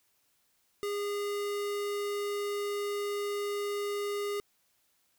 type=tone; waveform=square; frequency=408.4 Hz; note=G#4; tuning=29 cents flat; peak=-32 dBFS; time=0.83-4.4 s; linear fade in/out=0 ms; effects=white hiss -72 dBFS RMS until 5.18 s